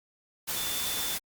sine tone in noise, 3520 Hz, A7, in tune, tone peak -36 dBFS, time 0.55-1.16 s, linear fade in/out 20 ms, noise white, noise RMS -32 dBFS, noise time 0.47-1.19 s, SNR -7 dB, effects Opus 48 kbps

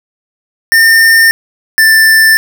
square tone pair in turn, 1811 / 1772.7 Hz, A6 / A6, +49 / +12 cents, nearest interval unison, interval 37 cents, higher first, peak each -4 dBFS, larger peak neither, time 0.72-1.31 / 1.78-2.37 s, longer neither, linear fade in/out 0 ms, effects none

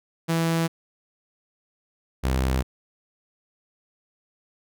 sawtooth tone pair in turn, 165 / 65.07 Hz, E3 / C2, +2 / -9 cents, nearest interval octave + major third, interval 1611 cents, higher first, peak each -17 dBFS, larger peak neither, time 0.28-0.68 / 2.23-2.63 s, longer neither, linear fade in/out 20 ms, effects none

